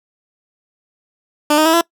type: tone with pitch steps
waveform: 15% pulse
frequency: 298 / 310.7 / 323.8 / 337.6 Hz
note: D4 / D#4 / E4 / E4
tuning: +25 / -2 / -31 / +41 cents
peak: -4 dBFS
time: 1.5-1.812 s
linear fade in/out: 5 ms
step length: 78 ms
effects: noise-tail reverb RT60 0.1 s tail -23 dB re dry